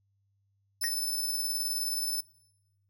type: tone with tremolo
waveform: 15% pulse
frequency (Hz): 5274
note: E8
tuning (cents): 0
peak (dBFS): -23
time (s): 0.81-2.21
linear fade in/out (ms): 10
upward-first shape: square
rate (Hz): 19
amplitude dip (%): 25
type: tone with exponential decay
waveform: square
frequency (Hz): 1868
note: A#6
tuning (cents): +3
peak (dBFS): -27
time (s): 0.84-0.95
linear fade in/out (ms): 0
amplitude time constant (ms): 23
effects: noise-tail reverb RT60 1.0 s tail -23 dB re dry + added 99 Hz sine -70 dBFS peak until 2.89 s